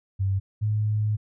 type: tone pair in turn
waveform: sine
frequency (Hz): 97 / 106.5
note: G2 / G#2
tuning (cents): -18 / +44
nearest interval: major second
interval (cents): 162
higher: second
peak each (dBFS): -21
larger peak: neither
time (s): 0.19-0.4 / 0.61-1.17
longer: second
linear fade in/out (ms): 20
effects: none